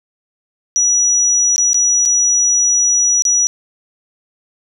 sine tone with dropouts, 5850 Hz, F#8, 21 cents flat, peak -10 dBFS, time 0.76-3.47 s, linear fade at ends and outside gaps 0 ms, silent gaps 1.561-1.58 / 1.732-1.744 / 2.053-2.058 / 3.222-3.252 s, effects none

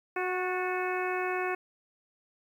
harmonic tone with a mistuned harmonic, 367.1 Hz, F#4, 14 cents flat, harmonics 1 / 2 / 3 / 4 / 5 / 6 / 7, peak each -32 / -35 / -37 / -38 / -39 / -40 / -40 dBFS, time 0.16-1.55 s, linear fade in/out 5 ms, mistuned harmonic 5, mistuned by -51 cents, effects 10-bit

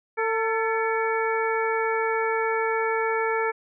harmonic tone with a mistuned harmonic, 448.3 Hz, A4, 32 cents sharp, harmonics 1 / 2 / 3 / 4 / 5, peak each -25 / -28 / -30 / -31 / -32 dBFS, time 0.17-3.52 s, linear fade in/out 20 ms, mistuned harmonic 4, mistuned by -56 cents, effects none

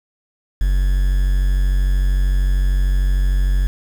triangle tone with quantisation, 46.6 Hz, F#1, 13 cents sharp, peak -11 dBFS, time 0.61-3.67 s, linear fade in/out 0 ms, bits 6, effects none

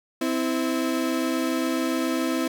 35% pulse tone pair together, 258.9 / 326.2 Hz, C4 / E4, -18 / -18 cents, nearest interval major third, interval 400 cents, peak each -24 dBFS, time 0.21-2.48 s, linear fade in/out 5 ms, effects none

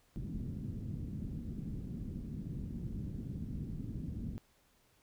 white low-pass noise, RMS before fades -41 dBFS, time 0.16-4.38 s, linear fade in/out 0 ms, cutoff 230 Hz, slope 24 dB/octave, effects pink hiss -70 dBFS RMS until 5.02 s

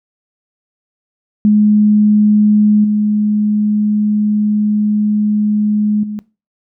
sine tone with level steps, 210.2 Hz, G#3, 21 cents sharp, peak -6 / -10 / -19 dBFS, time 1.45-6.19 s, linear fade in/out 0 ms, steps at 2.84 / 6.03 s, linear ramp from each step 5 ms, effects noise-tail reverb RT60 0.3 s tail -21 dB re dry

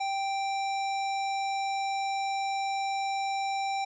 square tone, 784 Hz, G5, in tune, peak -29 dBFS, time 0-3.85 s, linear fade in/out 10 ms, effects resampled to 16000 Hz

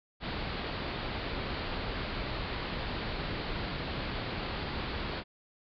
pink low-pass noise, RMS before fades -36 dBFS, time 0.2-5.24 s, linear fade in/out 50 ms, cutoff 4700 Hz, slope 96 dB/octave, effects none

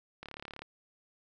click train, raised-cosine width 0.3 ms, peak -27 dBFS, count 15, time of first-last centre 0.23-0.62 s, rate 35.9 Hz, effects none

